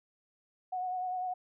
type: tone with vibrato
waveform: sine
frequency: 734 Hz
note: F#5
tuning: 14 cents flat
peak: -32 dBFS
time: 0.72-1.34 s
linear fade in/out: 10 ms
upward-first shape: sine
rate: 10 Hz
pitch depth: 26 cents each way
effects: none